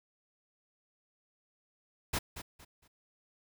pink noise with echo, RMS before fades -32 dBFS, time 2.13-2.19 s, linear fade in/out 10 ms, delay 230 ms, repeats 3, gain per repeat -11 dB, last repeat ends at 2.88 s, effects none

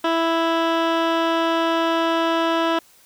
15% pulse tone with low-pass filter, 330 Hz, E4, 2 cents sharp, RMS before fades -20 dBFS, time 0.04-2.79 s, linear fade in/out 5 ms, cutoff 2900 Hz, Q 1.2, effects white hiss -53 dBFS RMS until 3.05 s

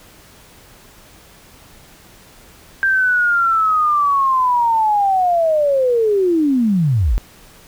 sine linear sweep, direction down, 1586 to 36.16 Hz, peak -12 dBFS, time 2.83-7.18 s, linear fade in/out 0 ms, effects pink hiss -45 dBFS RMS until 7.67 s

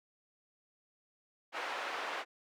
pink band-pass noise, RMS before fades -39 dBFS, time 1.52-2.25 s, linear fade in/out 50 ms, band 690 to 2400 Hz, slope 12 dB/octave, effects high-pass 300 Hz 12 dB/octave

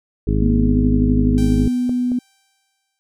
harmonic tone, 51.91 Hz, G#1, in tune, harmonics 1 / 2 / 3 / 4 / 5 / 6 / 8, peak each -18 / -21 / -23 / -24 / -25 / -26 / -27 dBFS, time 0.27-1.68 s, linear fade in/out 5 ms
sine tone with pitch glide, 236 to 247.4 Hz, A#3 to B3, +22 to +3 cents, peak -16 dBFS, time 0.42-2.19 s, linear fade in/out 5 ms, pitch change +81 cents, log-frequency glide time 0.56-0.75 s
5% pulse tone with exponential decay, 782 Hz, G5, 4 cents flat, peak -22 dBFS, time 1.38-2.99 s, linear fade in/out 0 ms, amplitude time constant 350 ms
clicks, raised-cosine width 2 ms, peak -15 / -19 dBFS, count 2, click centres 1.894 / 2.118 s
effects none

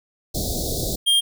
pink band-stop noise, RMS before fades -25 dBFS, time 0.34-0.96 s, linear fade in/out 10 ms, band 730 to 3600 Hz, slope 96 dB/octave
square tone, 3212 Hz, G7, 41 cents sharp, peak -15 dBFS, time 1.06-1.21 s, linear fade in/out 20 ms
effects none

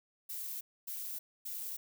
violet noise bursts, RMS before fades -41 dBFS, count 3, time 0.29-1.77 s, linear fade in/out 10 ms, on 320 ms, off 260 ms, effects none

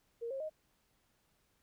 sine tone with pitch steps, 466.2 / 538.6 / 622.3 Hz, A#4 / C#5 / D#5, 0 / -50 / 0 cents, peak -37 dBFS, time 0.21-0.498 s, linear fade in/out 20 ms, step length 96 ms, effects pink hiss -75 dBFS RMS until 1.62 s

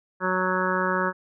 harmonic tone, 185 Hz, F#3, in tune, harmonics 1 / 2 / 3 / 5 / 6 / 7 / 8 / 9, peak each -30 / -30 / -30 / -30 / -30 / -30 / -30 / -30 dBFS, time 0.2-1.13 s, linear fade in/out 50 ms, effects none

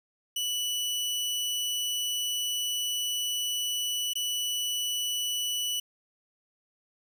sawtooth tone with dropouts, 2960 Hz, F#7, in tune, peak -25 dBFS, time 0.36-5.8 s, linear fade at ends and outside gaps 5 ms, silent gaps 4.135-4.154 s, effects none

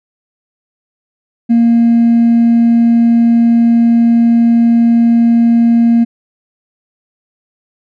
triangle tone with hard clipping, 233.1 Hz, A#3, in tune, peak -5 dBFS, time 1.49-6.05 s, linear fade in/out 20 ms, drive 2 dB, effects none

